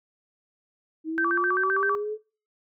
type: linear sweep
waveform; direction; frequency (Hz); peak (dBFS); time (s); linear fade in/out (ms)
sine; up; 314 to 433.1; -27; 1.04-2.18; 50
type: tone with vibrato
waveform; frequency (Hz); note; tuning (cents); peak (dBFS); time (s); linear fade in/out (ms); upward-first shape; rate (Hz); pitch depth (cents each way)
sine; 1337; E6; +24; -22; 1.18-1.95; 0; square; 7.7; 260
effects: noise-tail reverb RT60 0.4 s tail -22 dB re dry